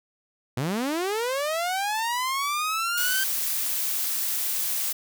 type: linear sweep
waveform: sawtooth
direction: up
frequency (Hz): 114.6 to 1568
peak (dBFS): -21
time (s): 0.57-3.24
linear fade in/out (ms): 5
type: noise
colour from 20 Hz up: blue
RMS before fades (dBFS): -27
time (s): 2.97-4.93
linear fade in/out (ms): 10
effects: none